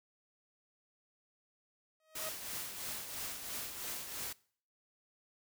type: tone with exponential growth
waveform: sawtooth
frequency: 630 Hz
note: D#5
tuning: 21 cents sharp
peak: -35 dBFS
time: 2-2.29 s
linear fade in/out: 1 ms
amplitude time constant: 63 ms
type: noise with tremolo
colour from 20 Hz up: white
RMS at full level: -40 dBFS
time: 2.15-4.33 s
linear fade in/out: 5 ms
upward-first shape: triangle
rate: 3 Hz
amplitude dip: 55%
effects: noise-tail reverb RT60 0.5 s tail -22 dB re dry